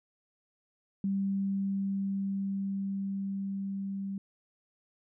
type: tone with level ramp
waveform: sine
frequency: 196 Hz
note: G3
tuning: in tune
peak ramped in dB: -27 to -33 dBFS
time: 1.04-4.18 s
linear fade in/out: 2 ms
effects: none